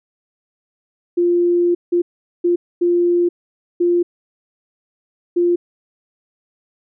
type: tone bursts at uneven times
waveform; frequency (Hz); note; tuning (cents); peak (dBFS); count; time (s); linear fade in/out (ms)
sine; 348.8; F4; -2; -12; 6; 1.17-1.75 / 1.92-2.02 / 2.44-2.56 / 2.81-3.29 / 3.8-4.03 / 5.36-5.56; 10
effects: none